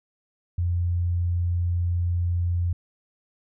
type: tone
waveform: sine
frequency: 87.3 Hz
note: F2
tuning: in tune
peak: -21 dBFS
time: 0.58-2.73 s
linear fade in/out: 5 ms
effects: none